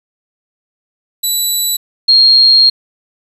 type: tone pair in turn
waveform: 10% pulse / sine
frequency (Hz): 3951 / 4241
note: B7 / C8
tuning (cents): 0 / +23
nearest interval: minor second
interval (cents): 123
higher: second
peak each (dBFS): -4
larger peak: neither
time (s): 1.23-1.77 / 2.08-2.7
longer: second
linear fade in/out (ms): 10
effects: resampled to 32000 Hz + 7-bit